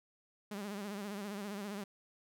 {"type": "tone with vibrato", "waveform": "sawtooth", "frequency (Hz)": 202.8, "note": "G#3", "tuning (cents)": -41, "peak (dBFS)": -36, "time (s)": [0.51, 1.84], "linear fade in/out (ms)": 5, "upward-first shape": "sine", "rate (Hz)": 15, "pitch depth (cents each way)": 76, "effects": []}